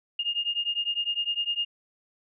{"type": "beating tone pair", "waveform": "sine", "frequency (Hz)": [2829, 2838.9], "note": ["F7", "F7"], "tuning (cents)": [22, 28], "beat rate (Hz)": 9.9, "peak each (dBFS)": [-29, -29], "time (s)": [0.19, 1.65], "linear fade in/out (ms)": 5, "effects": []}